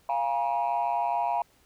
sine tone cluster, 696 / 823 / 955 Hz, F5 / G#5 / A#5, -6 / -16 / +42 cents, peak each -27 / -28 / -27 dBFS, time 0.09-1.42 s, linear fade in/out 2 ms, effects tanh soft clip ceiling -20 dBFS + pink hiss -63 dBFS RMS until 1.65 s

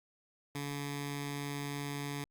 10% pulse tone with notch filter, 142.8 Hz, D3, 48 cents flat, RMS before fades -39 dBFS, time 0.55-2.24 s, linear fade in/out 2 ms, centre 590 Hz, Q 0.93, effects Opus 48 kbps

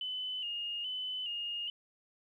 sine tone with vibrato, 2929 Hz, F#7, 18 cents flat, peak -35 dBFS, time 0.01-1.7 s, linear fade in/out 2 ms, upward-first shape square, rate 1.2 Hz, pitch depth 51 cents each way, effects 12-bit

